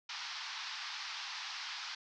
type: band-pass noise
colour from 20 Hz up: white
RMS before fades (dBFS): -43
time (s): 0.09-1.95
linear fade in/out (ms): 5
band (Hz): 830 to 5400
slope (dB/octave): 48
effects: none